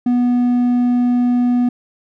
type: tone with hard clipping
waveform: sine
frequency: 244.8 Hz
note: B3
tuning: 15 cents flat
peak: -13 dBFS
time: 0.06-1.69 s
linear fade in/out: 5 ms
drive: 3 dB
effects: none